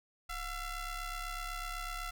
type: ring-modulated tone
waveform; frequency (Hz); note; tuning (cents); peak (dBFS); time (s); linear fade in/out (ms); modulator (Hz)
sawtooth; 686; F5; -31; -31; 0.29-2.11; 10; 652
effects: none